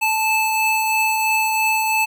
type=tone pair together; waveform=square; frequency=875 / 2622 Hz; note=A5 / E7; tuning=-10 / -10 cents; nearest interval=octave + perfect fifth; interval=1900 cents; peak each=-20 dBFS; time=0.01-2.06 s; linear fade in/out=20 ms; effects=none